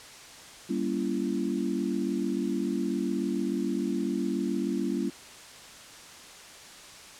sine chord, G diminished seventh, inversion none, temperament just, 196 / 235.2 / 282.2 / 338.7 Hz, G3 / Bb3 / Db4 / Fb4, 0 / +16 / +31 / +47 cents, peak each -32 dBFS, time 0.69-5.1 s, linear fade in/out 10 ms, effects white hiss -47 dBFS RMS until 7.19 s + low-pass 8000 Hz 12 dB/octave

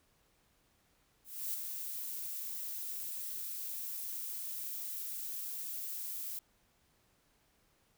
violet noise with ADSR envelope, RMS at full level -36 dBFS, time 1.24-6.39 s, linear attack 300 ms, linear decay 7 ms, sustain -5 dB, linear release 3 ms, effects pink hiss -72 dBFS RMS until 7.97 s

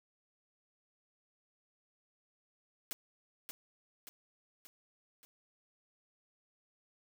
white noise with echo, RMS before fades -40 dBFS, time 2.91-2.93 s, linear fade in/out 0 ms, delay 580 ms, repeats 4, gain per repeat -5 dB, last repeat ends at 5.25 s, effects none

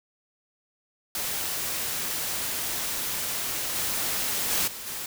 white noise with level steps, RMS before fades -30 / -28 / -25 / -38 / -34 dBFS, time 1.15-5.06 s, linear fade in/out 2 ms, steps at 3.75 / 4.5 / 4.67 / 4.86 s, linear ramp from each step 10 ms, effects none

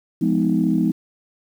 sine chord, F half-diminished seventh, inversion none, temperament just, 174.61 / 209.5 / 251.4 / 314.3 Hz, F3 / Ab3 / Cb4 / Eb4, 0 / +15 / +31 / +18 cents, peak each -21 dBFS, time 0.21-0.92 s, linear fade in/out 10 ms, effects tanh soft clip ceiling -6 dBFS + 8-bit

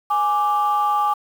sine tone pair together, 830.6 / 1174.7 Hz, G#5 / D6, 0 / 0 cents, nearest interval tritone, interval 600 cents, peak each -18 dBFS, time 0.1-1.14 s, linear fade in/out 10 ms, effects tanh soft clip ceiling -11 dBFS + 7-bit

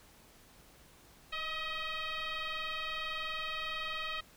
sine tone with frequency modulation, 622.3 Hz, D#5, in tune, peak -35 dBFS, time 1.32-4.21 s, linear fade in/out 10 ms, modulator 633 Hz, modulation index 5, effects pink hiss -60 dBFS RMS until 4.36 s

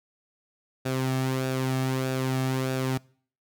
sawtooth tone with flanger, 130.81 Hz, C3, in tune, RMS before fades -27 dBFS, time 0.85-2.98 s, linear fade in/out 10 ms, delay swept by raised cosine 0.96 to 2.06 ms, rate 1.6 Hz, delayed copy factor -0.5, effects noise-tail reverb RT60 0.5 s tail -24 dB re dry

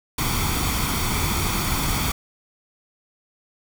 pink noise with comb filter, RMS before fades -23 dBFS, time 0.18-2.12 s, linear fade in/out 5 ms, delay 0.88 ms, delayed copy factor +0.6, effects none

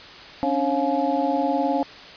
sine tone cluster, 271.6 / 291.2 / 542 / 704 / 846 Hz, C#4 / D4 / C#5 / F5 / G#5, -35 / -15 / -39 / +14 / +32 cents, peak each -26 dBFS, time 0.43-1.83 s, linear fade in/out 0 ms, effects white hiss -41 dBFS RMS until 2.16 s + resampled to 11025 Hz

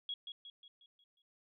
sine tone with echo, 3322 Hz, G#7, in tune, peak -37 dBFS, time 0.09-0.14 s, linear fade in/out 2 ms, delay 180 ms, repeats 6, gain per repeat -6 dB, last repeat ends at 1.22 s, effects none

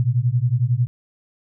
sine beating tone pair, 116.8 / 127.8 Hz, A#2 / C3, +4 / -40 cents, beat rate 11 Hz, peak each -19 dBFS, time 0-0.87 s, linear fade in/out 0 ms, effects none

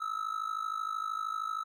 triangle tone with amplitude modulation, 1300 Hz, E6, 24 cents flat, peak -27 dBFS, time 0-1.64 s, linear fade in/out 20 ms, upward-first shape sine, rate 53 Hz, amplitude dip 85%, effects none

